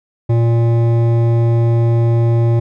sine tone with hard clipping, 116.54 Hz, A#2, in tune, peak -12 dBFS, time 0.29-2.6 s, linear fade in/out 10 ms, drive 12 dB, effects none

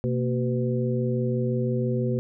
harmonic tone with a mistuned harmonic, 125.6 Hz, B2, 30 cents sharp, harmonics 1 / 2 / 3 / 4, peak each -25 / -28 / -30 / -31 dBFS, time 0.04-2.19 s, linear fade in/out 0 ms, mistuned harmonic 2, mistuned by -140 cents, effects none

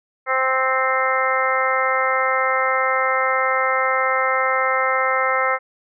harmonic tone, 261.8 Hz, C4, 1 cent sharp, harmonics 2 / 3 / 4 / 5 / 6 / 7 / 8, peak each -23 / -26 / -25 / -21 / -31 / -26 / -24 dBFS, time 0.26-5.59 s, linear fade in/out 50 ms, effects none

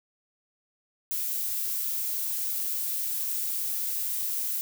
violet noise, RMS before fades -30 dBFS, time 1.11-4.61 s, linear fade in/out 0 ms, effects none

